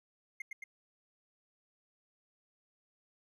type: tone with echo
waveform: triangle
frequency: 2118 Hz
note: C7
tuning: 21 cents sharp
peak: -36 dBFS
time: 0.4-0.42 s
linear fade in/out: 5 ms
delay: 110 ms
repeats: 2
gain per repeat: -2 dB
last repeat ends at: 0.64 s
effects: none

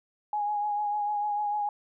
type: tone with vibrato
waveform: sine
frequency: 830.6 Hz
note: G#5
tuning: in tune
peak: -26 dBFS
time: 0.33-1.69 s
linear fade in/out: 2 ms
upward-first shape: triangle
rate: 6.7 Hz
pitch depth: 30 cents each way
effects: none

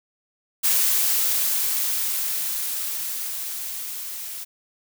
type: noise with level ramp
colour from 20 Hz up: blue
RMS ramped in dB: -19 to -34 dBFS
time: 0.63-4.45 s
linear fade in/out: 20 ms
effects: none

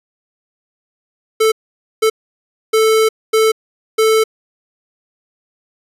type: tone bursts at uneven times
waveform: square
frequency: 440 Hz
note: A4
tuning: in tune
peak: -10 dBFS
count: 5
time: 1.4-1.52 / 2.02-2.1 / 2.73-3.09 / 3.33-3.52 / 3.98-4.24 s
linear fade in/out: 10 ms
effects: resampled to 32000 Hz

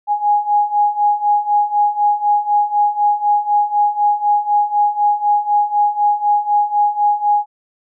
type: beating tone pair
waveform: sine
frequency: 826 / 830 Hz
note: G#5 / G#5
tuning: -10 / -1 cents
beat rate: 4 Hz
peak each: -17 / -14 dBFS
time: 0.07-7.46 s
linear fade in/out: 50 ms
effects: none

